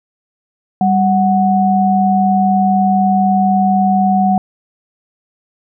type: tone pair together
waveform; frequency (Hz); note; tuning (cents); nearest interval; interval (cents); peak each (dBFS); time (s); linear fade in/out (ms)
sine; 196 / 740; G3 / F#5; 0 / 0; octave + major seventh; 2300; -12; 0.81-4.38; 2
effects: none